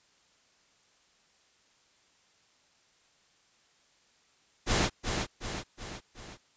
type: noise with echo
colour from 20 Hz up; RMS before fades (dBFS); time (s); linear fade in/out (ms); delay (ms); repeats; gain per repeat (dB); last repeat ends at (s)
pink; -26; 4.66-4.9; 50; 370; 4; -5; 6.38
effects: white hiss -66 dBFS RMS until 6.56 s + resampled to 16000 Hz